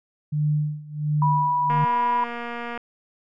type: tone with tremolo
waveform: sine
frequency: 150 Hz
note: D3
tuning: 37 cents sharp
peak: -18 dBFS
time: 0.32-1.85 s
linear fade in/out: 10 ms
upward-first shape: sine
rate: 1.4 Hz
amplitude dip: 90%
type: tone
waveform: sine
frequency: 979 Hz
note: B5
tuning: 15 cents flat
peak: -19 dBFS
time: 1.22-2.24 s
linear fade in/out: 2 ms
type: click train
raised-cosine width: 0.5 ms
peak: -18 dBFS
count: 256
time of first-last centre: 1.7-2.776 s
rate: 237 Hz
effects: none